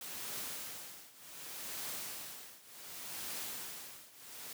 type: noise with tremolo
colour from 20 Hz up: white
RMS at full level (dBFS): -41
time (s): 0.01-4.53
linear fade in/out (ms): 2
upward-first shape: triangle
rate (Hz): 0.67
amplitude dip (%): 90
effects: high-pass 100 Hz 12 dB/octave